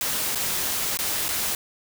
white noise with dropouts, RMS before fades -26 dBFS, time 0.01-1.55 s, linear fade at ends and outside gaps 1 ms, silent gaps 0.349-0.356 / 0.972-0.989 / 1.283-1.289 s, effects none

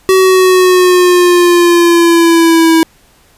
square exponential sweep, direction down, 379.4 to 324.4 Hz, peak -5 dBFS, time 0.09-2.83 s, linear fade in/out 0 ms, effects pink hiss -47 dBFS RMS until 3.37 s + resampled to 32000 Hz

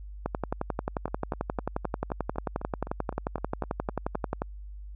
two click trains, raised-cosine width 1 ms, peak -14 / -24 dBFS, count 48 / 13, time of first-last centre 0.26-4.419 / 1.08-4.149 s, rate 11.3 / 3.91 Hz, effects added 50 Hz sine -39 dBFS peak until 4.95 s

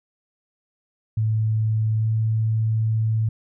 sine tone with pitch glide, 109.6 to 110.68 Hz, A2 to A2, -6 to +11 cents, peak -18 dBFS, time 1.17-3.29 s, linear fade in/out 5 ms, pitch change +17 cents, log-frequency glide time 1.98-2.06 s, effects none

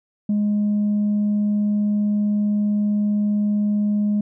sine tone, 207.7 Hz, G#3, in tune, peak -15 dBFS, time 0.29-4.21 s, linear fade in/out 5 ms, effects tanh soft clip ceiling -15 dBFS

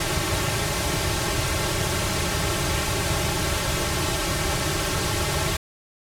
pink noise with comb filter, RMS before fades -24 dBFS, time 0-5.57 s, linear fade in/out 5 ms, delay 4.1 ms, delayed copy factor -0.95, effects low-pass 11000 Hz 12 dB/octave

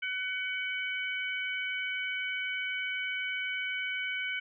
harmonic tone, 752 Hz, F#5, 28 cents sharp, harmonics 2 / 3 / 4, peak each -36 / -34 / -39 dBFS, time 0.02-4.4 s, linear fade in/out 10 ms, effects none

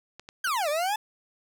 clicks, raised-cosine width 0.2 ms, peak -25 dBFS, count 3, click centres 0.196 / 0.289 / 0.474 s
40% pulse exponential two-way sweep, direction down then up, 1628 to 572 to 880 Hz, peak -24 dBFS, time 0.44-0.96 s, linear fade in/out 5 ms, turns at 0.69 s
effects none

